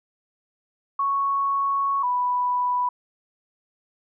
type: tone pair in turn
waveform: sine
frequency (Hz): 1108 / 987.6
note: C#6 / B5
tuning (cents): -1 / 0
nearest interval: major second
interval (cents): 199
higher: first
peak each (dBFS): -20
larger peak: neither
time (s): 0.99-2.03 / 2.03-2.89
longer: first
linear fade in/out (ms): 5
effects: none